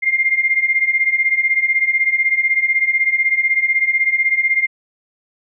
sine beating tone pair, 2100 / 2116 Hz, C7 / C7, +6 / +19 cents, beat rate 16 Hz, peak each -18 / -15 dBFS, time 0.02-4.67 s, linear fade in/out 20 ms, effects none

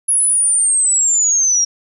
sine linear sweep, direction down, 10548 to 5588 Hz, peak -11 dBFS, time 0.08-1.65 s, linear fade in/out 10 ms, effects none

